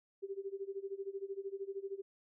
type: tone with tremolo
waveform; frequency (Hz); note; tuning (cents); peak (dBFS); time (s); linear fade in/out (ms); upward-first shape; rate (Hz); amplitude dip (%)
sine; 392.6; G4; +3; -36; 0.22-2.02; 20; sine; 13; 90
effects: none